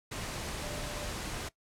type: tone in noise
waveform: sine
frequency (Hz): 592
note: D5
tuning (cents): +14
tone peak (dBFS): -44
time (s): 0.62-1.12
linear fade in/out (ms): 10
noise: pink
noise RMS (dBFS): -38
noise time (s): 0.11-1.49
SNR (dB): -9
effects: noise-tail reverb RT60 0.1 s tail -18 dB re dry + low-pass 10000 Hz 12 dB/octave